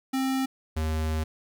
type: tone pair in turn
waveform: square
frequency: 264.7 / 78.7 Hz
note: C4 / D#2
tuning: +20 / +20 cents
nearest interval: octave + major sixth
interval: 2100 cents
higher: first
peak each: -25 / -26 dBFS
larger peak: first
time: 0.13-0.46 / 0.76-1.24 s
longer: second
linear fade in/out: 10 ms
effects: 11-bit